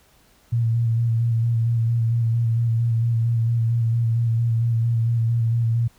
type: tone with vibrato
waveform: sine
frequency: 115.7 Hz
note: A#2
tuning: 13 cents flat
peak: -17 dBFS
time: 0.52-5.88 s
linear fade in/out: 10 ms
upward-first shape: square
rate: 4.4 Hz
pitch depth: 24 cents each way
effects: pink hiss -57 dBFS RMS until 5.98 s